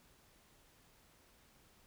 silence, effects pink hiss -67 dBFS RMS until 1.86 s

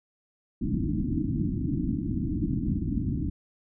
white low-pass noise, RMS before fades -28 dBFS, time 0.61-3.3 s, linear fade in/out 10 ms, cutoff 320 Hz, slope 96 dB/octave, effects none

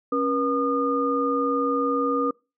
sine tone cluster, 275.4 / 481.7 / 1219 Hz, C#4 / B4 / D#6, -11 / -43 / -36 cents, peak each -25 dBFS, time 0.12-2.31 s, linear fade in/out 5 ms, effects noise-tail reverb RT60 0.3 s tail -26 dB re dry

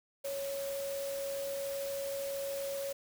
sine tone in noise, 554.4 Hz, C#5, in tune, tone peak -35 dBFS, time 0.24-2.93 s, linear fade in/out 10 ms, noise white, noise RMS -45 dBFS, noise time 0.24-2.93 s, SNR +7 dB, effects none

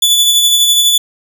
sawtooth tone with tremolo, 3463 Hz, A7, 28 cents flat, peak -3 dBFS, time 0.02-0.98 s, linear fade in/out 5 ms, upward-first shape sine, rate 12 Hz, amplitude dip 35%, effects none

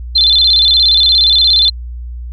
sine tone with vibrato, 3820 Hz, A#7, 42 cents sharp, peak -6 dBFS, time 0.15-1.7 s, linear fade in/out 10 ms, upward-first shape square, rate 17 Hz, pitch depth 140 cents each way, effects added 60 Hz sine -22 dBFS peak until 2.32 s

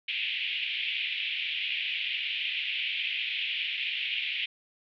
pink band-pass noise, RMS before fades -32 dBFS, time 0.08-4.46 s, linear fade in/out 5 ms, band 2300 to 3300 Hz, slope 48 dB/octave, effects none

